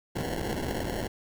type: noise with sample-and-hold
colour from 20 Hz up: violet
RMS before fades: -32 dBFS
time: 0.15-1.08 s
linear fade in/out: 10 ms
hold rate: 1225 Hz
effects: none